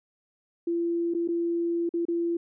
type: tone with dropouts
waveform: sine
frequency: 340 Hz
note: F4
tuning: 46 cents flat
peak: -24 dBFS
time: 0.67-2.37 s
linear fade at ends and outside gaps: 5 ms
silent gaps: 1.139-1.147 / 1.277-1.286 / 1.892-1.938 / 2.053-2.083 s
effects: none